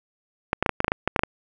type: clicks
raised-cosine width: 0.5 ms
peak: -5 dBFS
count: 12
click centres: 0.531 / 0.626 / 0.662 / 0.693 / 0.804 / 0.845 / 0.881 / 0.919 / 1.076 / 1.162 / 1.193 / 1.235 s
effects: none